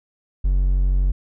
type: tone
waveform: triangle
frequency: 46.25 Hz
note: F#1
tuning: in tune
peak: -13 dBFS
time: 0.44-1.12 s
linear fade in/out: 10 ms
effects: none